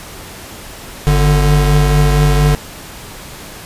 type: tone pair together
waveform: square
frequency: 50.38 / 146.83 Hz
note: G1 / D3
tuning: +48 / 0 cents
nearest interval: octave + perfect fifth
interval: 1852 cents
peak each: -12 dBFS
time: 1.07-2.55 s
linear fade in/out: 0 ms
effects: pink hiss -32 dBFS RMS until 3.65 s + resampled to 32000 Hz